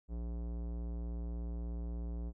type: tone with tanh clipping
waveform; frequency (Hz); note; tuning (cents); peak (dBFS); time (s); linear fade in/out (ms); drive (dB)
sine; 58.27; A#1; 0; -39; 0.08-2.33; 50; 18
effects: none